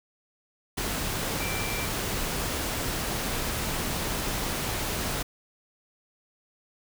sine tone in noise, 2349 Hz, D7, in tune, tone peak -35 dBFS, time 1.4-1.86 s, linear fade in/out 10 ms, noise pink, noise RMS -30 dBFS, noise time 0.77-5.23 s, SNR -8 dB, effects none

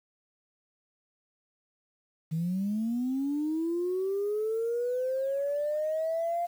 sine linear sweep, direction up, 155.56 to 698.5 Hz, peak -26 dBFS, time 2.31-6.47 s, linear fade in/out 20 ms, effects tanh soft clip ceiling -23 dBFS + 9-bit

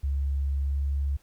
sine tone with pitch glide, 69.4 to 69.96 Hz, C#2 to C#2, +3 to +17 cents, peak -24 dBFS, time 0.03-1.17 s, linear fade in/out 10 ms, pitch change +14 cents, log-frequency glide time 0.7-0.77 s, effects pink hiss -63 dBFS RMS until 1.22 s

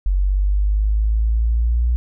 sine linear sweep, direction up, 46.25 to 60 Hz, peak -14 dBFS, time 0.06-1.96 s, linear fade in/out 0 ms, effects none

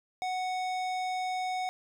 sine tone with hard clipping, 740 Hz, F#5, in tune, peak -32 dBFS, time 0.22-1.69 s, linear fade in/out 0 ms, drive 15 dB, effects none

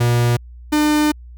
45% pulse tone pair in turn, 120 / 301 Hz, B2 / D4, -49 / +43 cents, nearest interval octave + major third, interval 1592 cents, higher second, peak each -13 dBFS, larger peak neither, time 0-0.37 / 0.72-1.12 s, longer second, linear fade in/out 10 ms, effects added 60 Hz sine -35 dBFS peak until 1.37 s

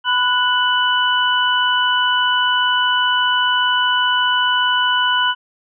sine tone cluster, 999 / 1474 / 2980 Hz, B5 / F#6 / F#7, +20 / -7 / +12 cents, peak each -18 dBFS, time 0.04-5.35 s, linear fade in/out 50 ms, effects none

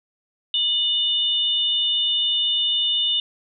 sine tone pair together, 2938 / 3592 Hz, F#7 / A7, -13 / +35 cents, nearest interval minor third, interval 348 cents, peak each -21 dBFS, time 0.54-3.2 s, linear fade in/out 2 ms, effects none

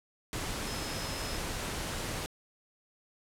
sine tone in noise, 5150 Hz, E8, 41 cents flat, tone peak -44 dBFS, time 0.67-1.37 s, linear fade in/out 0 ms, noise pink, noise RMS -36 dBFS, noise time 0.33-2.26 s, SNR -11 dB, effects low-pass 11000 Hz 12 dB/octave

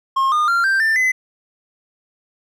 triangle tone with pitch steps, 1073 / 1218.4 / 1383.5 / 1571 / 1783.8 / 2026 Hz, C6 / D#6 / F6 / G6 / A6 / B6, +43 / -37 / -17 / +3 / +23 / +44 cents, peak -12 dBFS, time 0.16-1.12 s, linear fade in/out 10 ms, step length 160 ms, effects none

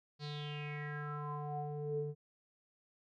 square tone with low-pass filter sweep, 147.7 Hz, D3, 10 cents sharp, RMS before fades -41 dBFS, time 0.19-2.15 s, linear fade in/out 50 ms, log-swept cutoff 4500 to 350 Hz, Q 6.9, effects none

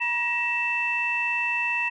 sine tone cluster, 958 / 1896 / 2659 Hz, A#5 / A#6 / E7, +47 / +29 / +14 cents, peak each -30 / -29 / -24 dBFS, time 0-1.9 s, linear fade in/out 20 ms, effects tanh soft clip ceiling -14 dBFS

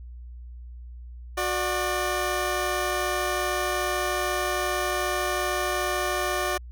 15% pulse tone pair together, 365.5 / 595 Hz, F#4 / D5, -21 / +22 cents, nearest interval minor sixth, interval 843 cents, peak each -21 dBFS, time 1.37-6.58 s, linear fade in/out 10 ms, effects added 60 Hz sine -38 dBFS peak until 6.71 s

